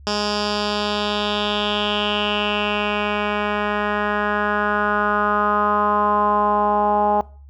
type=tone with low-pass filter sweep; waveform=10% pulse; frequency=207.7 Hz; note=G#3; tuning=in tune; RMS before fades=-20 dBFS; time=0.07-7.21 s; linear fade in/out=0 ms; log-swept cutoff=5200 to 820 Hz; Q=4.2; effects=noise-tail reverb RT60 0.4 s tail -22 dB re dry + added 70 Hz sine -40 dBFS peak until 7.49 s